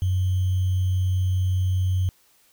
sine tone with sample-and-hold, 92.5 Hz, F#2, in tune, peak -19 dBFS, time 0.02-2.09 s, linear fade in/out 0 ms, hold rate 3150 Hz, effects white hiss -60 dBFS RMS until 2.52 s

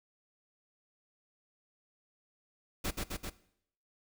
pink noise with echo, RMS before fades -34 dBFS, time 2.84-2.91 s, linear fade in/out 10 ms, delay 130 ms, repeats 3, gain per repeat -2 dB, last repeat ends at 3.3 s, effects noise-tail reverb RT60 0.7 s tail -18 dB re dry

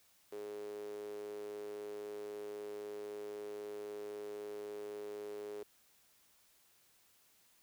sawtooth tone with high-pass filter, 103.83 Hz, G#2, in tune, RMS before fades -45 dBFS, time 0.32-5.63 s, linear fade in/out 0 ms, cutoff 410 Hz, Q 8.9, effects white hiss -69 dBFS RMS until 7.62 s

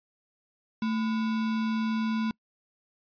sine tone with sample-and-hold, 221.4 Hz, A3, 11 cents sharp, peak -25 dBFS, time 0.82-2.31 s, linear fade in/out 2 ms, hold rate 1225 Hz, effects noise-tail reverb RT60 0.1 s tail -26 dB re dry + resampled to 11025 Hz

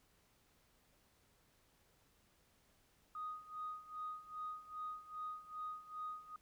sine tone with tremolo, 1244.5 Hz, D#6, in tune, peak -40 dBFS, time 3.15-6.36 s, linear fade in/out 2 ms, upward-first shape sine, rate 2.5 Hz, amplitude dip 85%, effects tanh soft clip ceiling -36 dBFS + pink hiss -73 dBFS RMS until 6.41 s

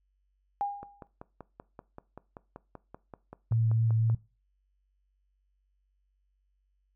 sine tone with exponential decay, 810 Hz, G#5, 43 cents flat, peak -25 dBFS, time 0.61-1.07 s, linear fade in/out 0 ms, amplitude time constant 99 ms
click train, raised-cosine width 1 ms, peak -29 dBFS, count 18, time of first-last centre 0.83-4.099 s, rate 5.2 Hz
sine tone with vibrato, 112.7 Hz, A2, 42 cents sharp, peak -23 dBFS, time 3.51-4.15 s, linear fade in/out 5 ms, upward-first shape triangle, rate 3.8 Hz, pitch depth 18 cents each way
effects noise-tail reverb RT60 0.3 s tail -20 dB re dry + added 48 Hz sine -70 dBFS peak until 6.95 s

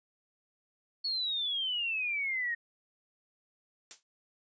sine exponential sweep, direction down, 4415 to 1847 Hz, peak -30 dBFS, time 1.04-2.55 s, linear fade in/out 10 ms
blue noise with exponential decay, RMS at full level -37 dBFS, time 3.91-4.03 s, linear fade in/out 0 ms, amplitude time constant 25 ms
effects resampled to 16000 Hz

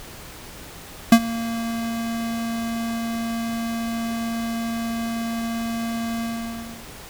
square tone with ADSR envelope, 230 Hz, A#3, 23 cents flat, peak -6 dBFS, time 1.12-6.87 s, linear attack 4 ms, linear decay 63 ms, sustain -19 dB, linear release 650 ms, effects pink hiss -40 dBFS RMS until 7.09 s

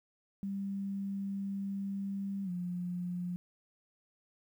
sine tone with pitch glide, 197.2 to 177.73 Hz, G3 to F3, +11 to +31 cents, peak -34 dBFS, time 0.43-3.36 s, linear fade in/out 0 ms, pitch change -180 cents, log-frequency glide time 2.44-2.5 s, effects 11-bit

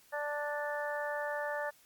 harmonic tone, 293.7 Hz, D4, in tune, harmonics 2 / 3 / 4 / 5 / 6, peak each -36 / -40 / -45 / -44 / -39 dBFS, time 0.12-1.71 s, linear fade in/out 20 ms, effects white hiss -63 dBFS RMS until 1.85 s + MP3 96 kbps

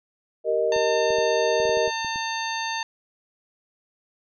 sine chord, Eb major, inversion first, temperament equal with one note detuned, 390 / 466.2 / 622.3 Hz, G4 / Bb4 / Eb5, -9 / 0 / 0 cents, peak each -28 / -23 / -23 dBFS, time 0.44-1.91 s, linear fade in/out 50 ms
harmonic tone, 900 Hz, A5, 39 cents sharp, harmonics 1 / 2 / 3 / 4 / 5 / 7, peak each -29 / -32 / -34 / -35 / -36 / -37 dBFS, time 0.72-2.83 s, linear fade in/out 2 ms
clicks, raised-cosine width 3 ms, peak -28 dBFS, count 10, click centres 0.763 / 1.105 / 1.185 / 1.601 / 1.654 / 1.694 / 1.772 / 1.877 / 2.047 / 2.159 s
effects none

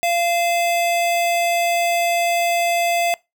square tone pair together, 689.6 / 2600 Hz, F5 / E7, -22 / -24 cents, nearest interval octave + major seventh, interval 2298 cents, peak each -18 / -26 dBFS, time 0.03-3.14 s, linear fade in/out 0 ms, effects noise-tail reverb RT60 0.2 s tail -22 dB re dry

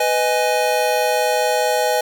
square chord, G# minor, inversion first, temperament just, 498.4 / 623 / 830.6 Hz, B4 / D#5 / G#5, +16 / +2 / 0 cents, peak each -21 dBFS, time 0-2.01 s, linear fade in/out 5 ms, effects none

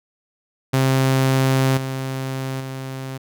sawtooth tone with level steps, 132.7 Hz, C3, 25 cents sharp, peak -11 / -20 / -24 dBFS, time 0.73-3.18 s, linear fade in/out 10 ms, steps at 1.77 / 2.6 s, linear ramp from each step 5 ms, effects none

